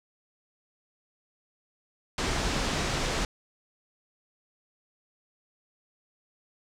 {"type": "low-pass noise", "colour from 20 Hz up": "pink", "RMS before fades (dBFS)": -29, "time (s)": [2.18, 3.25], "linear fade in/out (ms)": 2, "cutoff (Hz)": 7300, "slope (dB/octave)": 24, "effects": []}